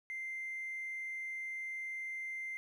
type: tone with hard clipping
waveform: sine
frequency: 2087 Hz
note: C7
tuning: 5 cents flat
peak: -39 dBFS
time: 0.1-2.57 s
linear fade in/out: 0 ms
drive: 1 dB
effects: none